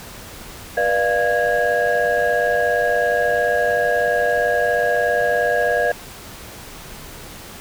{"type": "tone cluster", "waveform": "sine", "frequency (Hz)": [485.4, 597, 694, 1648], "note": ["B4", "D5", "F5", "G#6"], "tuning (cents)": [-30, 28, -11, -14], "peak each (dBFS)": -20, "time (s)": [0.77, 5.92], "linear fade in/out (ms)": 5, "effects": ["tanh soft clip ceiling -9 dBFS", "pink hiss -37 dBFS RMS until 7.6 s"]}